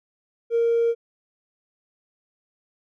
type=tone with hard clipping; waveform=sine; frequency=465 Hz; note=A#4; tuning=4 cents flat; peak=-18 dBFS; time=0.5-0.95 s; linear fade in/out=50 ms; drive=1 dB; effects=none